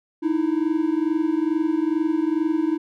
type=tone pair together; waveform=triangle; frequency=306.2 / 328.5 Hz; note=D#4 / E4; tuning=-28 / -6 cents; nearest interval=minor second; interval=122 cents; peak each=-20 dBFS; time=0.22-2.78 s; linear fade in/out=20 ms; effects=none